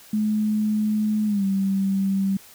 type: tone with pitch glide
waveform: sine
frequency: 213.3 to 194.47 Hz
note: G#3 to G3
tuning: +46 to -14 cents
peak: -19 dBFS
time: 0.13-2.37 s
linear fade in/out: 5 ms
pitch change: -160 cents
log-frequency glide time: 1.26-1.44 s
effects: white hiss -48 dBFS RMS until 2.54 s

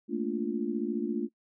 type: chord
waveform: sine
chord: Bb major seventh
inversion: third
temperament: just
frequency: 218.5 / 233.1 / 291.4 / 349.6 Hz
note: A3 / Bb3 / D4 / F4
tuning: -12 / 0 / -13 / +2 cents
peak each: -34 dBFS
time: 0.08-1.29 s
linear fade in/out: 50 ms
effects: noise-tail reverb RT60 0.1 s tail -22 dB re dry

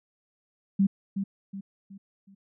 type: tone with echo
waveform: sine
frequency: 196 Hz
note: G3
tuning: in tune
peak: -18 dBFS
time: 0.79-0.87 s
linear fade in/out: 10 ms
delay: 370 ms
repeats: 4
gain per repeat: -8 dB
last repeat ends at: 2.35 s
effects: none

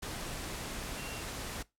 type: tone in noise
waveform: sine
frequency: 2751 Hz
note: F7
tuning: 27 cents flat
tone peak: -46 dBFS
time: 0.97-1.21 s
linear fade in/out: 10 ms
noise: pink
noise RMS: -40 dBFS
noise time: 0.02-1.63 s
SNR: -9 dB
effects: noise-tail reverb RT60 0.2 s tail -20 dB re dry + low-pass 12000 Hz 12 dB/octave

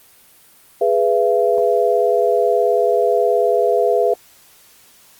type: chord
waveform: sine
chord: E major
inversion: first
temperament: equal with one note detuned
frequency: 415.3 / 493.9 / 675.4 Hz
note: G#4 / B4 / E5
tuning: 0 / 0 / +42 cents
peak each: -17 dBFS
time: 0.81-4.14 s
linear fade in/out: 5 ms
effects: white hiss -49 dBFS RMS until 5.19 s + Opus 32 kbps

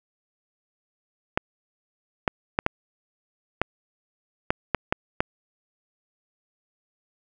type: clicks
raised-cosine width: 0.5 ms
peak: -5 dBFS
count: 9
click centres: 1.375 / 2.278 / 2.589 / 2.664 / 3.616 / 4.505 / 4.747 / 4.925 / 5.205 s
effects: none

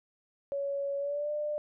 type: tone with pitch glide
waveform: sine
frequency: 560 to 596.7 Hz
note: C#5 to D5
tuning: +18 to +27 cents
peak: -30 dBFS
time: 0.52-1.58 s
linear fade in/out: 0 ms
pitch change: +109 cents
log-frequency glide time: 0.98-1.31 s
effects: none

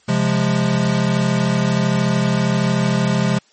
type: chord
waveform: square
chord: F minor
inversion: second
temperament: equal with one note detuned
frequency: 133.25 / 174.61 / 207.7 Hz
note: C3 / F3 / Ab3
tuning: +32 / 0 / 0 cents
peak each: -20 dBFS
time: 0.08-3.39 s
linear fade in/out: 10 ms
effects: white hiss -55 dBFS RMS until 3.52 s + MP3 32 kbps

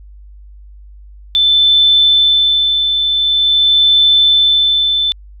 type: tone with tremolo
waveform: sine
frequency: 3526 Hz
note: A7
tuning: 3 cents sharp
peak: -6 dBFS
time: 1.35-5.12 s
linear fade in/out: 0 ms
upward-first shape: sine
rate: 0.46 Hz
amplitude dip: 45%
effects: added 50 Hz sine -34 dBFS peak until 5.4 s

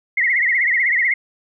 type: tone with vibrato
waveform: sine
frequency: 2015 Hz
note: B6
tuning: 34 cents sharp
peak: -14 dBFS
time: 0.17-1.14 s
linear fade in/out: 5 ms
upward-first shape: triangle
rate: 16 Hz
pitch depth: 160 cents each way
effects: none

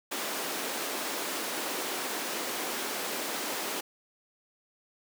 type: high-pass noise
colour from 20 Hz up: pink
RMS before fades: -34 dBFS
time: 0.11-3.81 s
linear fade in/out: 10 ms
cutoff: 270 Hz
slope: 24 dB/octave
effects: none

